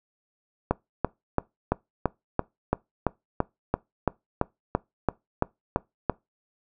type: click train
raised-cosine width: 1 ms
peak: -7 dBFS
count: 17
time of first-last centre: 0.71-6.097 s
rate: 2.97 Hz
effects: noise-tail reverb RT60 0.2 s tail -23 dB re dry